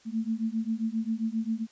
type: beating tone pair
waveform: sine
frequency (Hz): 220 / 227.5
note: A3 / A#3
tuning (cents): 0 / -42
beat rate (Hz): 7.5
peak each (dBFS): -30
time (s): 0.05-1.67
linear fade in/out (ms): 50
effects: white hiss -59 dBFS RMS until 1.71 s + resampled to 16000 Hz